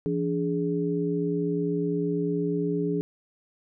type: tone cluster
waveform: sine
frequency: 169.1 / 288.8 / 417.2 Hz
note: E3 / D4 / G#4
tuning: +44 / -29 / +8 cents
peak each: -28 / -29 / -28 dBFS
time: 0.06-3.01 s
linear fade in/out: 0 ms
effects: none